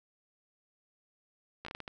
slowing click train, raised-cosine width 0.3 ms, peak -25 dBFS, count 7, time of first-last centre 1.65-1.879 s, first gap 14 ms, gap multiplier 1.4, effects none

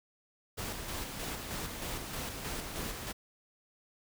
pink noise with tremolo, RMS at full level -38 dBFS, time 0.57-3.13 s, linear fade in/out 20 ms, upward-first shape square, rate 3.2 Hz, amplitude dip 35%, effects none

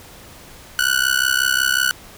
sawtooth tone with amplitude modulation, 1480 Hz, F#6, in tune, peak -8 dBFS, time 0.79-1.91 s, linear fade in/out 0 ms, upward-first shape sine, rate 65.5 Hz, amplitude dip 95%, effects pink hiss -42 dBFS RMS until 2.17 s

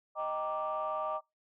sine chord, Eb major seventh, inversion none, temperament equal, 622.3 / 784 / 932.3 / 1174.7 Hz, Eb5 / G5 / Bb5 / D6, 0 / 0 / 0 / 0 cents, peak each -35 / -39 / -40 / -35 dBFS, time 0.15-1.21 s, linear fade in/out 50 ms, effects noise-tail reverb RT60 0.2 s tail -23 dB re dry + tanh soft clip ceiling -25 dBFS

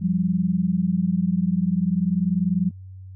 sine tone pair together, 174.61 / 194.9 Hz, F3 / G3, 0 / -10 cents, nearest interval major second, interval 190 cents, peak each -21 / -22 dBFS, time 0.01-2.71 s, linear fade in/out 20 ms, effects added 94 Hz sine -37 dBFS peak until 3.15 s

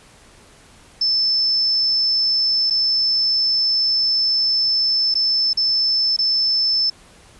sine tone with dropouts, 5274 Hz, E8, in tune, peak -15 dBFS, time 1.01-6.9 s, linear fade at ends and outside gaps 5 ms, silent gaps 2.701-2.706 / 5.142-5.152 / 5.532-5.572 / 6.165-6.187 s, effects pink hiss -48 dBFS RMS until 7.39 s + resampled to 24000 Hz

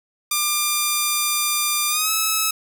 5% pulse tone with pitch glide, 1195 to 1295.7 Hz, D6 to E6, +30 to -30 cents, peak -7 dBFS, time 0.31-2.51 s, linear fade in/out 5 ms, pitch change +140 cents, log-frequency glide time 1.89-2.11 s, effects none

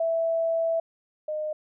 sine tone pair in turn, 659.3 / 613.1 Hz, E5 / D#5, 0 / -26 cents, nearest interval minor second, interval 126 cents, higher first, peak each -22 / -27 dBFS, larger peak first, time 0-0.8 / 1.28-1.53 s, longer first, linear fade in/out 5 ms, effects none

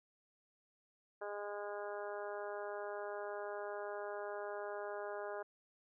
harmonic tone, 205.2 Hz, G#3, 21 cents flat, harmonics 2 / 3 / 4 / 5 / 6 / 7 / 8, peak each -45 / -45 / -49 / -52 / -54 / -52 / -54 dBFS, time 1.21-5.43 s, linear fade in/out 10 ms, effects none

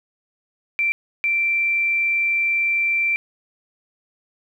sine tone bursts at uneven times, 2349 Hz, D7, in tune, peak -17 dBFS, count 2, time 0.79-0.92 / 1.24-3.16 s, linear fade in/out 0 ms, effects 9-bit

